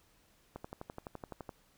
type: click train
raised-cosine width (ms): 1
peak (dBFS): -28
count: 12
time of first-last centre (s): 0.56-1.492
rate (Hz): 11.8
effects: pink hiss -68 dBFS RMS until 1.77 s